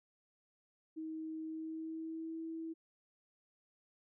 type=tone with pitch glide; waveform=sine; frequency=317.3 to 325.3 Hz; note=D#4 to E4; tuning=+34 to -23 cents; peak=-40 dBFS; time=0.96-2.74 s; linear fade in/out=20 ms; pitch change=+43 cents; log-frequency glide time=1.44-2.39 s; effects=none